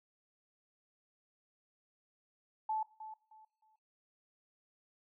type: tone with echo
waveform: sine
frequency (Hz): 870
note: A5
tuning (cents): -20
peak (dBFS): -32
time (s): 2.69-2.83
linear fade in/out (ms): 5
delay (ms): 310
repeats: 3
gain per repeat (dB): -12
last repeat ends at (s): 3.76
effects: noise-tail reverb RT60 0.7 s tail -22 dB re dry